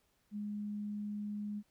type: tone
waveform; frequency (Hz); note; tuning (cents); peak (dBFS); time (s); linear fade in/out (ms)
sine; 207.6; G#3; 0; -37; 0.31-1.63; 50
effects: pink hiss -75 dBFS RMS until 1.7 s